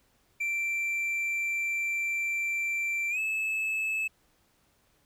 triangle tone with pitch glide, 2349 to 2606 Hz, D7 to E7, 0 to -20 cents, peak -26 dBFS, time 0.4-4.08 s, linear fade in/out 10 ms, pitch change +180 cents, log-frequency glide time 3.1-3.19 s, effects pink hiss -68 dBFS RMS until 5.05 s

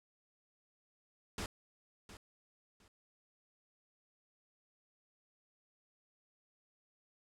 pink noise with echo, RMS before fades -40 dBFS, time 1.38-1.46 s, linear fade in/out 2 ms, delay 710 ms, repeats 2, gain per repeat -13 dB, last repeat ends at 2.88 s, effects low-pass 9000 Hz 12 dB/octave

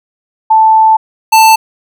sine / square tone pair in turn, 880 / 885.1 Hz, A5 / A5, 0 / +10 cents, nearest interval unison, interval 10 cents, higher second, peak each -3 dBFS, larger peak neither, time 0.5-0.97 / 1.32-1.56 s, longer first, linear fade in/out 10 ms, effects none

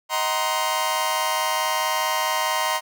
sawtooth chord, C half-diminished seventh, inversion first, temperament just, 627.9 / 753.5 / 941.9 / 1046.5 Hz, Eb5 / Gb5 / Bb5 / C6, +16 / +31 / +18 / 0 cents, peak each -25 / -26 / -21 / -22 dBFS, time 0.09-2.81 s, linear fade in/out 50 ms, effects none

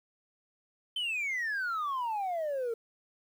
sine exponential sweep, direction down, 3114 to 448.2 Hz, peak -28 dBFS, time 0.96-2.74 s, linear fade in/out 5 ms, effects tanh soft clip ceiling -29 dBFS + 10-bit

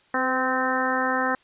harmonic tone with a mistuned harmonic, 258.9 Hz, C4, 18 cents flat, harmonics 1 / 2 / 3 / 4 / 5 / 6 / 7, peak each -29 / -29 / -29 / -29 / -29 / -29 / -29 dBFS, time 0.14-1.35 s, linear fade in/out 2 ms, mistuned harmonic 2, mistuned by -17 cents, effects white hiss -59 dBFS RMS until 1.43 s + resampled to 8000 Hz

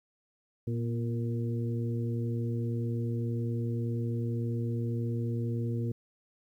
harmonic tone with a mistuned harmonic, 116.54 Hz, A#2, in tune, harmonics 1 / 2 / 3 / 4, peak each -30 / -36 / -40 / -42 dBFS, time 0.67-5.92 s, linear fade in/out 5 ms, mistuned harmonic 2, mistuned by +39 cents, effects 11-bit

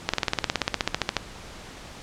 slowing click train, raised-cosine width 0.2 ms, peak -4 dBFS, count 19, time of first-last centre 0.09-1.167 s, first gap 46 ms, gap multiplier 1.03, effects pink hiss -42 dBFS RMS until 2.02 s + low-pass 7000 Hz 12 dB/octave

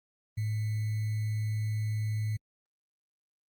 sine tone with sample-and-hold, 107.7 Hz, A2, 37 cents flat, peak -28 dBFS, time 0.37-2.37 s, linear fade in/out 10 ms, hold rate 2100 Hz, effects Opus 32 kbps

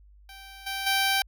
10% pulse tone with level steps, 780 Hz, G5, 9 cents flat, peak -36 / -22 / -14 dBFS, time 0.29-1.22 s, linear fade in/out 2 ms, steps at 0.66 / 0.86 s, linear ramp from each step 10 ms, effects added 50 Hz sine -51 dBFS peak until 1.27 s

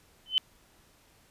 sine tone with exponential growth, 3047 Hz, G7, 50 cents flat, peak -17 dBFS, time 0.26-0.38 s, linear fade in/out 0 ms, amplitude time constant 26 ms, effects pink hiss -62 dBFS RMS until 1.3 s + resampled to 32000 Hz

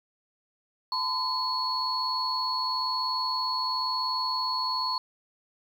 sine tone cluster, 878 / 1019 / 4363 Hz, A5 / C6 / C#8, -4 / -46 / -28 cents, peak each -38 / -29 / -29 dBFS, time 0.92-4.98 s, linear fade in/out 2 ms, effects 9-bit

